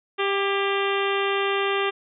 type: harmonic tone with a mistuned harmonic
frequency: 395.2 Hz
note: G4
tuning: 14 cents sharp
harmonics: 1 / 2 / 3 / 4 / 5 / 6 / 7 / 8 / 9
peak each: -24 / -31 / -28 / -33 / -32 / -34 / -32 / -34 / -37 dBFS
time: 0.18-1.91 s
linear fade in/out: 20 ms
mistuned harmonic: 4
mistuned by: +36 cents
effects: none